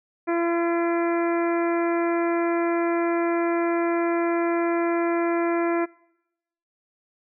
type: harmonic tone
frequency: 339.6 Hz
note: F4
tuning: 48 cents flat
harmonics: 1 / 2 / 3 / 4 / 5 / 6 / 7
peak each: -22 / -28 / -32 / -34 / -36 / -38 / -39 dBFS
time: 0.27-5.86 s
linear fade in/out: 20 ms
effects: noise-tail reverb RT60 0.9 s tail -24 dB re dry